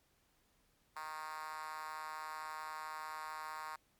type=tone with high-pass filter; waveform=5% pulse; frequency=155.56 Hz; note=D#3; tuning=in tune; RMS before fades=-45 dBFS; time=0.96-3.76 s; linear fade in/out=5 ms; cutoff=1000 Hz; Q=3.7; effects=pink hiss -74 dBFS RMS until 3.99 s + MP3 96 kbps